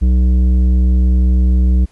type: tone with tanh clipping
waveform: triangle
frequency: 62.4 Hz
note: B1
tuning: 19 cents sharp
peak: -10 dBFS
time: 0.01-1.86 s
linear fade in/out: 20 ms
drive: 14 dB
effects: pink hiss -53 dBFS RMS until 1.91 s + resampled to 24000 Hz